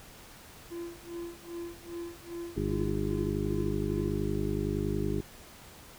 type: tone with tremolo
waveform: triangle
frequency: 342.1 Hz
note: F4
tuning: 36 cents flat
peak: -33 dBFS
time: 0.7-4.25 s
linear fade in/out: 20 ms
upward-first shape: sine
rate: 2.5 Hz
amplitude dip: 95%
type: harmonic tone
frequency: 50.7 Hz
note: G#1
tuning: 41 cents flat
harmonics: 1 / 2 / 3 / 4 / 6 / 7 / 8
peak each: -36 / -36 / -36 / -36 / -36 / -36 / -36 dBFS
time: 2.56-5.21 s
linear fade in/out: 10 ms
effects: pink hiss -51 dBFS RMS until 5.98 s